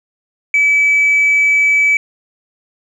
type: tone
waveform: sine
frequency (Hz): 2296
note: D7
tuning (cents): -40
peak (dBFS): -7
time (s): 0.54-1.97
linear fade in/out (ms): 2
effects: tanh soft clip ceiling -6 dBFS + 8-bit